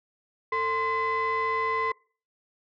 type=tone cluster; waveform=sine; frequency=446.4 / 1043 / 2019 Hz; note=A4 / C6 / B6; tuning=+25 / -6 / +38 cents; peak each=-29 / -25 / -29 dBFS; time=0.52-1.92 s; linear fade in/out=5 ms; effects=noise-tail reverb RT60 0.4 s tail -25 dB re dry + tanh soft clip ceiling -20 dBFS